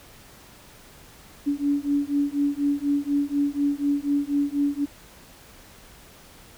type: beating tone pair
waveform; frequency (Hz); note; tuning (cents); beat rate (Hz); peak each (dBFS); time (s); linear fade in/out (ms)
sine; 283.8 / 287.9; C#4 / D4; +41 / -34; 4.1; -24; 1.46-4.86; 20
effects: pink hiss -49 dBFS RMS until 6.57 s